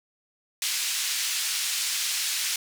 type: band-pass noise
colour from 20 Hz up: white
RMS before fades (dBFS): -28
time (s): 0.62-2.56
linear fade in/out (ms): 2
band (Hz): 2300 to 7500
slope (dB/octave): 12
effects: none